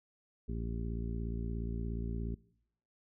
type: harmonic tone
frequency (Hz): 57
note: A#1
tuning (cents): -38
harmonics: 1 / 2 / 3 / 4 / 5 / 6 / 7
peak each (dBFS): -37 / -42 / -44 / -43 / -51 / -52 / -49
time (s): 0.48-2.35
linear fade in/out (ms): 10
effects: noise-tail reverb RT60 0.8 s tail -23 dB re dry